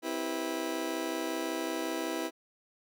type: chord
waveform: 30% pulse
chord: C major seventh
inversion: none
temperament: just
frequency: 261.6 / 327 / 392.4 / 490.5 Hz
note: C4 / E4 / G4 / B4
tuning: 0 / -14 / +2 / -12 cents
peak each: -38 / -32 / -38 / -37 dBFS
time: 0.02-2.31 s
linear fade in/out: 50 ms
effects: none